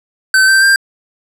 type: tone with pitch steps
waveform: square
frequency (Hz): 1535 / 1560.9 / 1587.3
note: G6 / G6 / G6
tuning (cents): -37 / -8 / +21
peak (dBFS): -7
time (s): 0.34-0.76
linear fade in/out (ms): 2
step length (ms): 140
effects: low-pass 12000 Hz 12 dB/octave